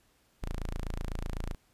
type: tone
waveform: sawtooth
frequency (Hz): 27.95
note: A0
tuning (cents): +28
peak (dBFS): -29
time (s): 0.42-1.55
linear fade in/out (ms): 10
effects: pink hiss -68 dBFS RMS until 1.73 s + resampled to 32000 Hz